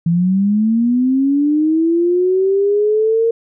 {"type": "linear sweep", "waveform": "sine", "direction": "up", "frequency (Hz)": [164.81, 462.3], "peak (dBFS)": -11, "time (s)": [0.06, 3.31], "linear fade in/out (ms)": 5, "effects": []}